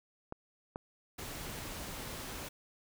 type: clicks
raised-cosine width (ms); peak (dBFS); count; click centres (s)
1; -26 / -25; 2; 0.324 / 0.759
type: noise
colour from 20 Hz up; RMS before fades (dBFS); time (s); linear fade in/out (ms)
pink; -43; 1.18-2.49; 10
effects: none